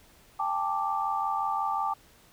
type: chord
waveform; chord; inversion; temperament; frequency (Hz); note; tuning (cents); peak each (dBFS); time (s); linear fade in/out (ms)
sine; G suspended second; none; equal with one note detuned; 794.5 / 880 / 1174.7; G5 / A5 / D6; +23 / 0 / 0; -31 / -31 / -30; 0.39-1.94; 10
effects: pink hiss -58 dBFS RMS until 2.32 s